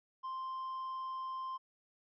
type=tone with hard clipping; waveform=sine; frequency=1046.5 Hz; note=C6; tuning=in tune; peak=-39 dBFS; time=0.23-1.58 s; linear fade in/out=20 ms; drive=2 dB; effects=resampled to 16000 Hz